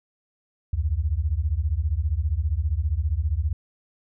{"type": "beating tone pair", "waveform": "sine", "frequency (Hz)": [69.3, 84.3], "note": ["C#2", "E2"], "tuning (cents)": [0, 39], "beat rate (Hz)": 15, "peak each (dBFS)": -24, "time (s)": [0.73, 3.53], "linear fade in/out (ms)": 5, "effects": []}